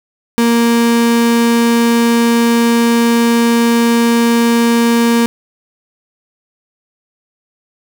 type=tone; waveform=35% pulse; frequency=233.6 Hz; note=A#3; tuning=4 cents sharp; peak=-7 dBFS; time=0.38-5.26 s; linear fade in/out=0 ms; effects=none